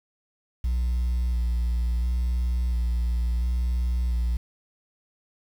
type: tone with vibrato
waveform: sine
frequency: 60 Hz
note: B1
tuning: 49 cents flat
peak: -19 dBFS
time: 0.64-4.37 s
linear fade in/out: 5 ms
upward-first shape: square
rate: 0.72 Hz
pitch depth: 26 cents each way
effects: tanh soft clip ceiling -21 dBFS + 8-bit